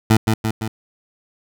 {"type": "tone with echo", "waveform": "20% pulse", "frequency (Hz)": 110, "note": "A2", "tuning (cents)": 0, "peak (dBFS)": -5, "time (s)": [0.1, 0.17], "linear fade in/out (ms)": 5, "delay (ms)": 170, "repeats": 3, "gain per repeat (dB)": -4, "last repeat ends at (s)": 0.68, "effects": []}